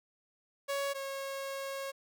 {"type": "tone pair in turn", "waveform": "sawtooth", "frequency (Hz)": [558, 546.2], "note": ["C#5", "C#5"], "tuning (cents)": [11, -26], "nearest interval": "unison", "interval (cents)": 37, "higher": "first", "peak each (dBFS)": [-28, -33], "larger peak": "first", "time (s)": [[0.68, 0.94], [0.94, 1.92]], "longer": "second", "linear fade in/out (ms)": 20, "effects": []}